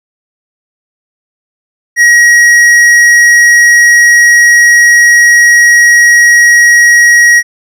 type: tone with tanh clipping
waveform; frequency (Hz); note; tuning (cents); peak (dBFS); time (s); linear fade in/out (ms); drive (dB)
sine; 1900; A#6; +33; -3; 1.96-7.43; 50; 11
effects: none